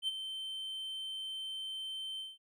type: tone with ADSR envelope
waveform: triangle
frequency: 3101 Hz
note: G7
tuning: 19 cents flat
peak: -28 dBFS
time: 0.02-2.38 s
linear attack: 58 ms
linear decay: 25 ms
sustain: -9 dB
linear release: 190 ms
effects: none